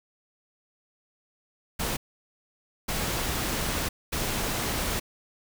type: noise bursts at uneven times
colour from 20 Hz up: pink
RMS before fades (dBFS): -29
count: 3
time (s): 1.79-1.97 / 2.88-3.89 / 4.12-5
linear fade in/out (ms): 10
effects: none